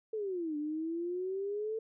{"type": "exponential two-way sweep", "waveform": "sine", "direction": "down then up", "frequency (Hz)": [448, 293.7, 448], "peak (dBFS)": -33, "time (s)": [0.13, 1.79], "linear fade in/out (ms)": 5, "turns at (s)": 0.57, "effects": []}